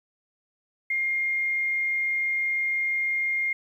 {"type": "tone", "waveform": "sine", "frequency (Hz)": 2123, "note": "C7", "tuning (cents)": 25, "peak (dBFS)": -23, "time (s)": [0.9, 3.53], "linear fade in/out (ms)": 5, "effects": ["10-bit"]}